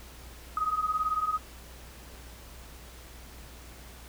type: beating tone pair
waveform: sine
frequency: 1244.5 / 1262.5 Hz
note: D#6 / D#6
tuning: 0 / +25 cents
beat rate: 18 Hz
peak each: -31 / -28 dBFS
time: 0.57-1.38 s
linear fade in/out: 2 ms
effects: added 60 Hz sine -48 dBFS peak until 4.08 s + pink hiss -50 dBFS RMS until 4.08 s